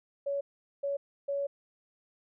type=tone bursts at uneven times; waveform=sine; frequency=562 Hz; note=C#5; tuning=24 cents sharp; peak=-29 dBFS; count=3; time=0.26-0.41 / 0.83-0.97 / 1.28-1.47 s; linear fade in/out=10 ms; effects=none